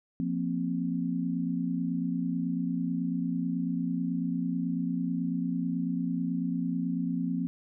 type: chord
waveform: sine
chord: F suspended fourth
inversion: none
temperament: just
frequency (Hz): 174.61 / 232.8 / 261.9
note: F3 / Bb3 / C4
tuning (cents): 0 / -2 / +2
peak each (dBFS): -31 / -34 / -31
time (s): 0.2-7.47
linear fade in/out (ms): 0
effects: none